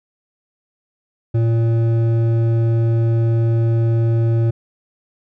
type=tone with hard clipping; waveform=sine; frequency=114.8 Hz; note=A#2; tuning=26 cents flat; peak=-15 dBFS; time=1.34-4.51 s; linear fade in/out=10 ms; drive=9 dB; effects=none